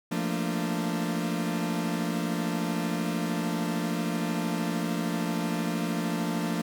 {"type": "chord", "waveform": "40% pulse", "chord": "Bb major seventh", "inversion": "second", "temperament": "equal with one note detuned", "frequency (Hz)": [172.91, 220, 233.1, 293.7], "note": ["F3", "A3", "Bb3", "D4"], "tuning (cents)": [-17, 0, 0, 0], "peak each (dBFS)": [-30, -33, -33, -33], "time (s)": [0.11, 6.62], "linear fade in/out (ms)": 10, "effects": []}